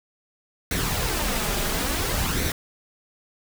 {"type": "noise with flanger", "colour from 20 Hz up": "pink", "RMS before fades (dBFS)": -25, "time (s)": [0.71, 2.52], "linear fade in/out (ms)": 2, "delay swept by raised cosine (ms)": [0.49, 4.99], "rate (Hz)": 0.58, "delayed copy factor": 0.5, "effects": []}